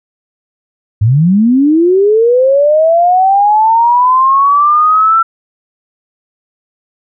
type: linear sweep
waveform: sine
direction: up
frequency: 98 to 1350 Hz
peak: -5 dBFS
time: 1.01-5.23 s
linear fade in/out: 10 ms
effects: none